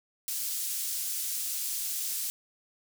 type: high-pass noise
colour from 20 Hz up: pink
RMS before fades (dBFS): -33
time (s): 0.28-2.3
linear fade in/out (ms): 0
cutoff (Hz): 6900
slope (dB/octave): 12
effects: none